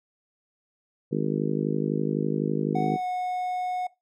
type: harmonic tone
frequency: 51.91 Hz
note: G#1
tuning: in tune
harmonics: 3 / 4 / 5 / 6 / 7 / 8 / 9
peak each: -29 / -30 / -31 / -32 / -32 / -33 / -34 dBFS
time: 1.11-2.97 s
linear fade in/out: 20 ms
type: tone with pitch glide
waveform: triangle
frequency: 740 to 729.8 Hz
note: F#5 to F#5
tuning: 0 to -24 cents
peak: -24 dBFS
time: 2.75-3.87 s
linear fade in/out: 5 ms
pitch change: -24 cents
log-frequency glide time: 2.95-3.05 s
effects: noise-tail reverb RT60 0.2 s tail -19 dB re dry